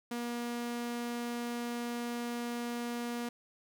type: tone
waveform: sawtooth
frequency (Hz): 238.6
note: A#3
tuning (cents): +41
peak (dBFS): -31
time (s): 0.11-3.29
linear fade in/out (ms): 5
effects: none